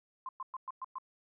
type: tone bursts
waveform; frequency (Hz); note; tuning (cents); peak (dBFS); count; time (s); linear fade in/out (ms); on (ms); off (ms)
sine; 1046.5; C6; 0; -37; 6; 0.26-0.984; 2; 29; 110
effects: none